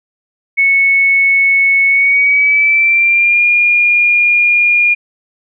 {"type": "tone with pitch glide", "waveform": "sine", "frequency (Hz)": [2207, 2421], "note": ["C#7", "D#7"], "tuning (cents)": [-8, -48], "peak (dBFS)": -7, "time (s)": [0.57, 4.95], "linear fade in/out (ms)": 20, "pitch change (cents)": 160, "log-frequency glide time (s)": [1.87, 3.44], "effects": []}